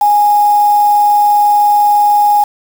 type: tone with quantisation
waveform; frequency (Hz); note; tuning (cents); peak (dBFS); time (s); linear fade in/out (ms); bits
sine; 827; G#5; -8; -6; 0.01-2.44; 5; 4
effects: none